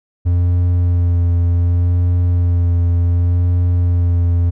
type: tone with vibrato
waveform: triangle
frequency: 87.31 Hz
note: F2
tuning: in tune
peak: -9 dBFS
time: 0.25-4.51 s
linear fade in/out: 20 ms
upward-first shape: sine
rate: 0.67 Hz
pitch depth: 19 cents each way
effects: none